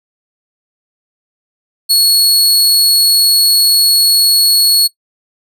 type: tone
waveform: sawtooth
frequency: 4357 Hz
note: C#8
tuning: 31 cents flat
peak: -4 dBFS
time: 1.89-4.88 s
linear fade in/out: 20 ms
effects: noise-tail reverb RT60 0.1 s tail -22 dB re dry